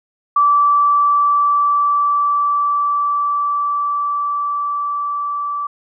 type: tone with level ramp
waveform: sine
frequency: 1160 Hz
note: D6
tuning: 22 cents flat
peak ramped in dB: -9 to -19 dBFS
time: 0.36-5.67 s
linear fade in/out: 5 ms
effects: none